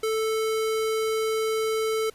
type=tone; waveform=square; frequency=440 Hz; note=A4; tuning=in tune; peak=-24 dBFS; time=0.03-2.1 s; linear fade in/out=5 ms; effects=pink hiss -55 dBFS RMS until 2.14 s + resampled to 32000 Hz